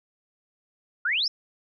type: exponential sweep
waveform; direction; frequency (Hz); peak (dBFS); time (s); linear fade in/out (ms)
sine; up; 1349 to 5588; -22; 1.05-1.28; 5
effects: none

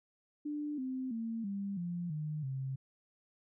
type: tone with pitch steps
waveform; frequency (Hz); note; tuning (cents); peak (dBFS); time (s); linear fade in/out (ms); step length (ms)
sine; 296.2 / 259.4 / 227.1 / 198.83 / 174.1 / 152.44 / 133.48; D4 / C4 / A#3 / G3 / F3 / D#3 / C3; +15 / -15 / -45 / +25 / -5 / -35 / +35; -35; 0.45-2.76; 10; 330
effects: none

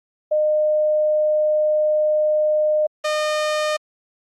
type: tone pair in turn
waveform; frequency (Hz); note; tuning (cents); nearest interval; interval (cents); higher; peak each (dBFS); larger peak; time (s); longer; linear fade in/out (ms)
sine / sawtooth; 610 / 610; D#5 / D#5; -34 / -34; unison; 0; neither; -15; neither; 0.31-2.87 / 3.04-3.77; first; 10
effects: low-pass 7000 Hz 12 dB/octave + Opus 32 kbps

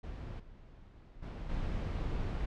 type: noise with level steps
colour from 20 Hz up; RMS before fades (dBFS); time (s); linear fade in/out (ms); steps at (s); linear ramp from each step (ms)
brown; -42 / -54 / -41 / -35; 0.03-2.46; 10; 0.39 / 1.22 / 1.49; 10
effects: low-pass 4000 Hz 12 dB/octave

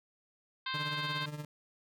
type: harmonic tone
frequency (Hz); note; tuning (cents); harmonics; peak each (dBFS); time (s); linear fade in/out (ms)
523.3; C5; 0; 2 / 3 / 4 / 5 / 6 / 7 / 8 / 9; -39 / -40 / -44 / -45 / -44 / -41 / -46 / -49; 0.66-1.26; 5
type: tone with tremolo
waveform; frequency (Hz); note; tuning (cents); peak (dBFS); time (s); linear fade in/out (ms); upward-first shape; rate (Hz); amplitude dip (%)
40% pulse; 149.1; D3; +27; -35; 0.74-1.45; 2; triangle; 17; 75
effects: none

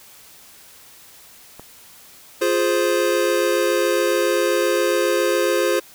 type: click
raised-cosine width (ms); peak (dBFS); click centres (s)
1; -23; 1.596
type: chord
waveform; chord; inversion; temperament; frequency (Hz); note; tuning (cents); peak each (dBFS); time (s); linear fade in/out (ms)
square; F minor; none; equal with one note detuned; 349.2 / 416.5 / 523.3; F4 / Ab4 / C5; 0 / +5 / 0; -22 / -23 / -21; 2.41-5.8; 10
effects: white hiss -46 dBFS RMS until 5.94 s

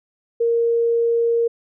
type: tone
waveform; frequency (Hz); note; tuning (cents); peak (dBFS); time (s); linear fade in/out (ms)
sine; 465.7; A#4; -2; -15; 0.4-1.48; 10
effects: none

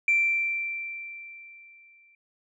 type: tone with exponential decay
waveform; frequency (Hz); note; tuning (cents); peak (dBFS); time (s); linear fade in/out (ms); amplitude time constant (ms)
sine; 2349; D7; 0; -17; 0.08-2.15; 2; 450
effects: tanh soft clip ceiling -14 dBFS

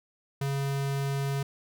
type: tone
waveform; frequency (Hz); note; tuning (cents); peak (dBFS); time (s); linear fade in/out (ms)
square; 138.59; C#3; 0; -28; 0.41-1.43; 5
effects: none

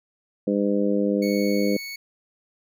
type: harmonic tone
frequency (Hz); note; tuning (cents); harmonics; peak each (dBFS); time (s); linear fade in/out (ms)
101.3; G#2; -43; 2 / 3 / 4 / 5 / 6; -23 / -25 / -28 / -25 / -35; 0.47-1.77; 5
type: tone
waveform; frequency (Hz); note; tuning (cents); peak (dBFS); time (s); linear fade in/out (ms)
25% pulse; 2217; C#7; 0; -29; 1.22-1.96; 5
effects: none

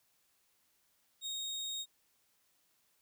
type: tone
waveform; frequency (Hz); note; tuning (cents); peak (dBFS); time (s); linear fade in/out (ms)
30% pulse; 3731; A#7; +1; -35; 1.21-1.86; 50
effects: white hiss -74 dBFS RMS until 3.01 s

